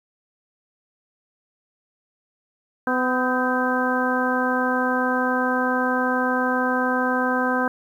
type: harmonic tone with a mistuned harmonic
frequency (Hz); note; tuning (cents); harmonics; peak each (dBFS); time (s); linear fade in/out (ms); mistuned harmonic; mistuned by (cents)
252.8; B3; +41; 1 / 2 / 3 / 4 / 5 / 6; -24 / -26 / -28 / -27 / -29 / -25; 2.87-7.68; 2; 6; +48
effects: 9-bit